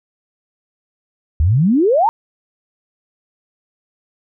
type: exponential sweep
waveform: sine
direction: up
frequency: 70.4 to 952 Hz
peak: -10 dBFS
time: 1.4-2.09 s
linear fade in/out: 0 ms
effects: none